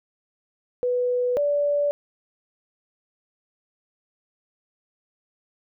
sine tone pair in turn, 493.9 / 579.2 Hz, B4 / D5, 0 / -24 cents, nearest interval minor third, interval 276 cents, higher second, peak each -20 / -19 dBFS, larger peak second, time 0.83-1.37 / 1.37-1.91 s, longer neither, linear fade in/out 0 ms, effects none

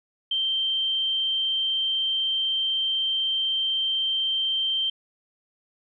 sine tone, 3136 Hz, G7, in tune, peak -22 dBFS, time 0.31-4.9 s, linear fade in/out 5 ms, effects none

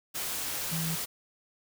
sine tone in noise, 163.5 Hz, E3, 14 cents flat, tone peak -31 dBFS, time 0.71-0.96 s, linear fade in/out 20 ms, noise white, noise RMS -34 dBFS, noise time 0.14-1.06 s, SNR 0 dB, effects none

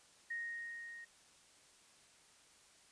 sine tone with level ramp, 1864.7 Hz, A#6, in tune, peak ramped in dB -38 to -49 dBFS, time 0.3-1.05 s, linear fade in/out 10 ms, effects white hiss -65 dBFS RMS until 2.91 s + resampled to 22050 Hz

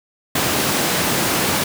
pink high-pass noise, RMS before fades -19 dBFS, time 0.35-1.64 s, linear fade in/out 5 ms, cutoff 150 Hz, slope 12 dB/octave, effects none

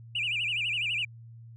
sine tone with vibrato, 2637 Hz, E7, in tune, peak -26 dBFS, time 0.15-1.05 s, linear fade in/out 5 ms, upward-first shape sine, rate 12 Hz, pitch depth 200 cents each way, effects tanh soft clip ceiling -23 dBFS + added 115 Hz sine -45 dBFS peak until 1.56 s

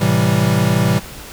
square chord, A minor seventh, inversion none, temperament equal, 110 / 130.81 / 164.81 / 196 Hz, A2 / C3 / E3 / G3, 0 / 0 / 0 / 0 cents, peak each -19 dBFS, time 0-1 s, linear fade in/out 20 ms, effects pink hiss -34 dBFS RMS until 1.32 s

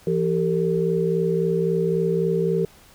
sine tone cluster, 168.9 / 389.9 / 453.6 Hz, E3 / G4 / A#4, +42 / -9 / -47 cents, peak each -23 dBFS, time 0.07-2.65 s, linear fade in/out 2 ms, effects pink hiss -51 dBFS RMS until 2.94 s

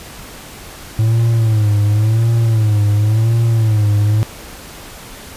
triangle tone with vibrato, 109.4 Hz, A2, 9 cents flat, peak -8 dBFS, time 0.99-4.23 s, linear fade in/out 0 ms, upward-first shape sine, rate 0.93 Hz, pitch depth 99 cents each way, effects pink hiss -34 dBFS RMS until 5.36 s + resampled to 32000 Hz

